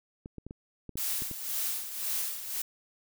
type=clicks; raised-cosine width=3 ms; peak=-28 dBFS; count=8; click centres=0.259 / 0.383 / 0.466 / 0.509 / 0.893 / 0.956 / 1.221 / 1.313 s
type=noise with tremolo; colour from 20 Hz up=blue; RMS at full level=-31 dBFS; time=0.97-2.62 s; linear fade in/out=5 ms; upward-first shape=sine; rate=1.9 Hz; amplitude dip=65%
effects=none